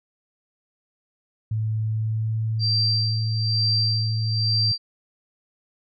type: tone with pitch glide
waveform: sine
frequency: 109.4 to 110.86 Hz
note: A2 to A2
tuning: -9 to +13 cents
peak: -21 dBFS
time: 1.51-4.72 s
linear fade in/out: 5 ms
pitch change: +22 cents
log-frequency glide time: 1.84-2.39 s
type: tone with tremolo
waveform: sine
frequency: 4703 Hz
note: D8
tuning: 2 cents sharp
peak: -19 dBFS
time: 2.59-4.78 s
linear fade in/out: 50 ms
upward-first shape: sine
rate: 1.1 Hz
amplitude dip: 75%
effects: MP3 64 kbps